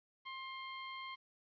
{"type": "tone", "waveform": "20% pulse", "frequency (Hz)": 1059, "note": "C6", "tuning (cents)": 21, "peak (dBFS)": -39, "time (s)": [0.25, 1.16], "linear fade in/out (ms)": 20, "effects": ["resampled to 11025 Hz", "12-bit"]}